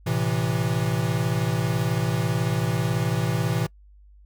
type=chord; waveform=square; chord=A minor; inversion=none; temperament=equal with one note detuned; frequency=112.57 / 130.81 / 164.81 Hz; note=A2 / C3 / E3; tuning=+40 / 0 / 0 cents; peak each=-27 dBFS; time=0.06-3.67 s; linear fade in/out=10 ms; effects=noise-tail reverb RT60 0.1 s tail -25 dB re dry + added 50 Hz sine -48 dBFS peak until 4.25 s